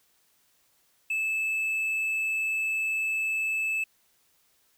triangle tone, 2618 Hz, E7, 13 cents flat, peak -24 dBFS, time 1.1-3.84 s, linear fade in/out 5 ms, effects white hiss -67 dBFS RMS until 4.77 s

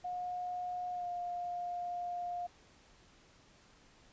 sine tone with pitch glide, 720 to 706.4 Hz, F#5 to F5, -47 to +20 cents, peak -36 dBFS, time 0.04-2.47 s, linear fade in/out 10 ms, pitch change -33 cents, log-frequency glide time 0.92-1.07 s, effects pink hiss -63 dBFS RMS until 4.12 s + resampled to 16000 Hz

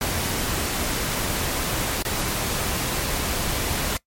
pink noise with dropouts, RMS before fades -25 dBFS, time 0.01-3.97 s, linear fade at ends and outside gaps 2 ms, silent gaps 2.025-2.05 s, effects noise-tail reverb RT60 0.1 s tail -20 dB re dry + MP3 64 kbps

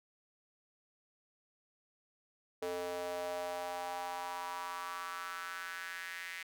square tone with high-pass filter sweep, 88.4 Hz, F2, 22 cents sharp, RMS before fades -41 dBFS, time 2.62-6.43 s, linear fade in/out 5 ms, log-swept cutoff 470 to 2000 Hz, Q 3.9, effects none

